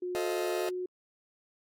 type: tone with pitch glide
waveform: sine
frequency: 360 to 364 Hz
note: F#4 to F#4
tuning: -47 to -28 cents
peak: -32 dBFS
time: 0.02-0.86 s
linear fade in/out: 5 ms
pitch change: +19 cents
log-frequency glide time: 0.53-0.62 s
type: chord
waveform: 40% pulse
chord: F dominant seventh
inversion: first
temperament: just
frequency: 436.5 / 523.8 / 628.6 / 698.5 Hz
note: A4 / C5 / Eb5 / F5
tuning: -14 / +2 / +18 / 0 cents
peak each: -35 / -39 / -35 / -39 dBFS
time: 0.15-0.69 s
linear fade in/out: 0 ms
effects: AAC 64 kbps